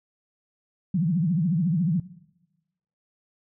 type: tone with vibrato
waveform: sine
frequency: 169.8 Hz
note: F3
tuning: 48 cents flat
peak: -20 dBFS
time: 0.94-2 s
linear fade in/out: 5 ms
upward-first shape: triangle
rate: 14 Hz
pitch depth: 270 cents each way
effects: noise-tail reverb RT60 1.0 s tail -19 dB re dry